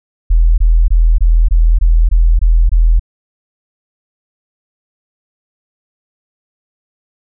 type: tone bursts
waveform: sine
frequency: 41 Hz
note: E1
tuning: 9 cents flat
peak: -5 dBFS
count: 9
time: 0.3-2.996 s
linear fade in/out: 10 ms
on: 280 ms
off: 22 ms
effects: none